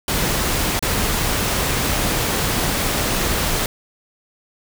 pink noise with dropouts, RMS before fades -20 dBFS, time 0.08-3.66 s, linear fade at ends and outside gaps 2 ms, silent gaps 0.793-0.825 s, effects none

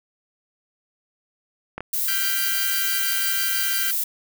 clicks, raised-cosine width 0.5 ms, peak -15 dBFS, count 2, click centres 1.78 / 1.806 s
violet noise, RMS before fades -24 dBFS, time 1.93-4.04 s, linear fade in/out 5 ms
20% pulse chord, G dominant seventh, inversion third, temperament equal, 1396.9 / 1568 / 1975.5 / 2349 Hz, F6 / G6 / B6 / D7, 0 / 0 / 0 / 0 cents, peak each -30 / -24 / -29 / -29 dBFS, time 2.08-3.91 s, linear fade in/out 2 ms
effects none

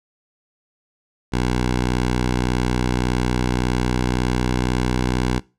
10% pulse tone with pitch glide, 61.74 to 62.24 Hz, B1 to B1, 0 to +14 cents, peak -10 dBFS, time 1.32-5.4 s, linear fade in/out 20 ms, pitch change +14 cents, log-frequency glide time 3.66-5.23 s, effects noise-tail reverb RT60 0.3 s tail -23 dB re dry + low-pass 8000 Hz 12 dB/octave

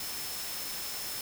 sine tone in noise, 5274 Hz, E8, in tune, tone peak -42 dBFS, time 0-1.21 s, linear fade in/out 2 ms, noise white, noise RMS -38 dBFS, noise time 0-1.21 s, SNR -7 dB, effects none

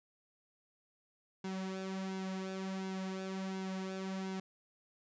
sawtooth tone with flanger, 190 Hz, F#3, 46 cents sharp, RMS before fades -40 dBFS, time 1.44-4.4 s, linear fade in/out 5 ms, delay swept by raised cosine 1.6 to 4.3 ms, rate 1.4 Hz, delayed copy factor -0.65, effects resampled to 16000 Hz

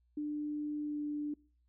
sine tone with pitch glide, 297.6 to 295.5 Hz, D4 to D4, +23 to +11 cents, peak -34 dBFS, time 0.17-1.34 s, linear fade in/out 5 ms, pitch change -12 cents, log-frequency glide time 0.82-1 s, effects noise-tail reverb RT60 0.4 s tail -23 dB re dry + added 60 Hz sine -69 dBFS peak until 1.68 s

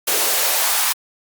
white noise with high-pass filter sweep, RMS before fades -18 dBFS, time 0.07-0.93 s, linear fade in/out 10 ms, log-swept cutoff 360 to 1000 Hz, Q 1.9, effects Opus 48 kbps

